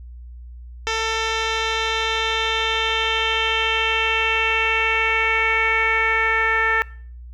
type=tone with low-pass filter sweep; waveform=10% pulse; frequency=446.6 Hz; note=A4; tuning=26 cents sharp; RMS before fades=-20 dBFS; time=0.87-6.82 s; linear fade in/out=0 ms; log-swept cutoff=4700 to 1900 Hz; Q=4.1; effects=noise-tail reverb RT60 0.5 s tail -22 dB re dry + added 60 Hz sine -35 dBFS peak until 7.33 s